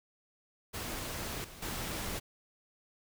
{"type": "noise with level steps", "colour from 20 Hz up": "pink", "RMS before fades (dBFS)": [-39, -50, -38], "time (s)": [0.73, 2.2], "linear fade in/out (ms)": 20, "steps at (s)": [1.44, 1.62], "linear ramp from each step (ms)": 5, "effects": []}